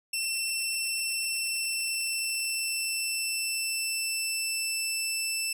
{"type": "tone with pitch glide", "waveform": "15% pulse", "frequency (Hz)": [2692, 2655], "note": ["E7", "E7"], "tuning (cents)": [36, 12], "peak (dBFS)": -21, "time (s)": [0.13, 5.53], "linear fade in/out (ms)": 5, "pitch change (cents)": -24, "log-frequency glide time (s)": [1.28, 4.76], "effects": []}